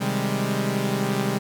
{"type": "chord", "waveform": "sawtooth", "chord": "Ab major seventh", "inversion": "first", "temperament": "equal", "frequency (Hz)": [130.81, 155.56, 196, 207.7], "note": ["C3", "Eb3", "G3", "Ab3"], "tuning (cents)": [0, 0, 0, 0], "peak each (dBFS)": [-24, -28, -22, -24], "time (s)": [0, 1.39], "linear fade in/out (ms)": 20, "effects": []}